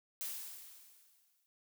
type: noise with exponential decay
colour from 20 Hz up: blue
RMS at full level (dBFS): -39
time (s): 0.21-1.46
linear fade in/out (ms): 0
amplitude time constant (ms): 270
effects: none